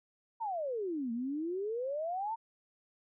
sine exponential two-way sweep, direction down then up, 946 to 225.7 to 931 Hz, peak -33 dBFS, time 0.4-2.36 s, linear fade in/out 20 ms, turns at 1.12 s, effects none

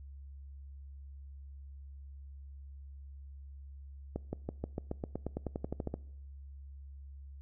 accelerating click train, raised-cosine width 2 ms, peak -22 dBFS, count 17, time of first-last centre 4.16-5.941 s, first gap 170 ms, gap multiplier 0.94, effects noise-tail reverb RT60 0.8 s tail -23 dB re dry + added 69 Hz sine -46 dBFS peak until 7.41 s

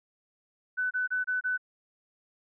sine tone bursts, 1500 Hz, F#6, 23 cents sharp, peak -26 dBFS, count 5, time 0.77-1.578 s, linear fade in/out 20 ms, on 140 ms, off 27 ms, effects none

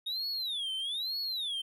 triangle tone with vibrato, 3676 Hz, A#7, 25 cents flat, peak -31 dBFS, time 0.06-1.62 s, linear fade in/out 10 ms, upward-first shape sine, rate 1.1 Hz, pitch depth 300 cents each way, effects none

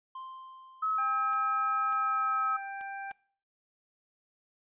triangle tone with exponential decay, 1046.5 Hz, C6, in tune, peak -37 dBFS, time 0.15-1.99 s, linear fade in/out 5 ms, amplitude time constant 400 ms
sine tone, 1286 Hz, E6, 43 cents flat, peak -27 dBFS, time 0.82-2.57 s, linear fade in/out 10 ms
25% pulse tone with pitch glide, 800 to 788.1 Hz, G5 to G5, +35 to +9 cents, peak -33 dBFS, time 0.98-3.12 s, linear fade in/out 5 ms, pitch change -26 cents, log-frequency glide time 1.92-2.56 s
clicks, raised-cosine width 0.3 ms, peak -36 / -36 / -35 / -33 dBFS, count 4, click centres 1.333 / 1.925 / 2.811 / 3.112 s
effects noise-tail reverb RT60 0.5 s tail -23 dB re dry + resampled to 8000 Hz

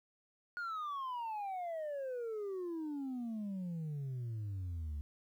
sine exponential sweep, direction down, 1453 to 71.1 Hz, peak -35 dBFS, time 0.57-5.01 s, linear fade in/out 0 ms, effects tanh soft clip ceiling -37 dBFS + 12-bit

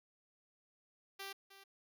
5% pulse tone with echo, 392 Hz, G4, in tune, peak -33 dBFS, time 1.19-1.33 s, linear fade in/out 10 ms, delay 310 ms, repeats 1, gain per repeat -13 dB, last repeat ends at 1.64 s, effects none

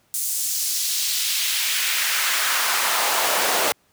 pink noise with high-pass filter sweep, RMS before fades -22 dBFS, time 0.14-3.72 s, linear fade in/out 0 ms, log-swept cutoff 8500 to 490 Hz, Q 1.2, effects pink hiss -62 dBFS RMS until 3.92 s + high-pass 80 Hz 12 dB/octave

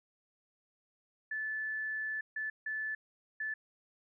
sine tone bursts at uneven times, 1742 Hz, A6, 18 cents flat, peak -34 dBFS, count 4, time 1.31-2.21 / 2.36-2.5 / 2.66-2.95 / 3.4-3.54 s, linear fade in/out 5 ms, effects none

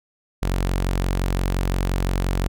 sawtooth tone, 45.77 Hz, F#1, 18 cents flat, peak -16 dBFS, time 0.42-2.48 s, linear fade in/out 10 ms, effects none

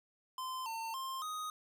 square tone with pitch steps, 1033 / 903 / 1056 / 1249 Hz, C6 / A5 / C6 / D#6, -22 / +45 / +16 / +6 cents, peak -39 dBFS, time 0.38-1.5 s, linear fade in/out 2 ms, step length 280 ms, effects none

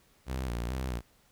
sawtooth tone with vibrato, 61.74 Hz, B1, in tune, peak -28 dBFS, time 0.26-1.02 s, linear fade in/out 50 ms, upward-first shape square, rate 2.3 Hz, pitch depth 89 cents each way, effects pink hiss -65 dBFS RMS until 1.31 s

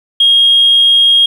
sine tone, 3257 Hz, G#7, 34 cents flat, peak -4 dBFS, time 0.2-1.26 s, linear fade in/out 5 ms, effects tanh soft clip ceiling 0 dBFS + 7-bit

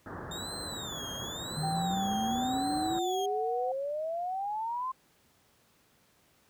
pink low-pass noise, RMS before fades -40 dBFS, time 0.06-2.99 s, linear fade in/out 2 ms, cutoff 1800 Hz, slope 96 dB/octave
30% pulse tone with vibrato, 3645 Hz, A#7, 40 cents flat, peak -36 dBFS, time 0.31-3.26 s, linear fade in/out 5 ms, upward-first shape sine, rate 0.93 Hz, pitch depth 210 cents each way
sine exponential sweep, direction up, 149 to 1059 Hz, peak -31 dBFS, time 1.56-4.92 s, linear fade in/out 10 ms
sine tone with pitch glide, 777 to 741.1 Hz, G5 to F#5, -16 to +3 cents, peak -31 dBFS, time 1.63-3.72 s, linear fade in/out 5 ms, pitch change -81 cents, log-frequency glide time 2.14-3.15 s
effects pink hiss -66 dBFS RMS until 6.49 s + high-pass 80 Hz 12 dB/octave

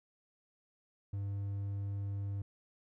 triangle tone, 99.8 Hz, G2, 32 cents sharp, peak -33 dBFS, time 1.13-2.42 s, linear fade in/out 5 ms, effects none

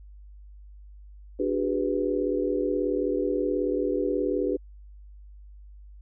sine chord, G# half-diminished seventh, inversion second, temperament equal with one note detuned, 293.7 / 370 / 408.6 / 493.9 Hz, D4 / F#4 / G#4 / B4, 0 / 0 / -28 / 0 cents, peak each -29 dBFS, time 1.39-4.57 s, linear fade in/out 10 ms, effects added 50 Hz sine -44 dBFS peak until 6.01 s

